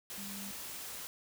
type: tone in noise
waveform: sine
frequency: 198.9 Hz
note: G3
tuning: 25 cents sharp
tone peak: -45 dBFS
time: 0.18-0.51 s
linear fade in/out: 0 ms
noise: white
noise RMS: -44 dBFS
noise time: 0.1-1.07 s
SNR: -4 dB
effects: none